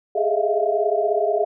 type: tone cluster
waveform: sine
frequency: 407.4 / 424 / 630 / 665 / 696 Hz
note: G#4 / G#4 / D#5 / E5 / F5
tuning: -33 / +36 / +21 / +15 / -6 cents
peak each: -24 dBFS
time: 0.15-1.45 s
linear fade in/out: 10 ms
effects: none